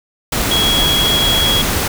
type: tone in noise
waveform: sine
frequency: 3322 Hz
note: G#7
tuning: in tune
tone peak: -13 dBFS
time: 0.51-1.62 s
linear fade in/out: 5 ms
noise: pink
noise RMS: -17 dBFS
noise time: 0.32-1.88 s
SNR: +1 dB
effects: none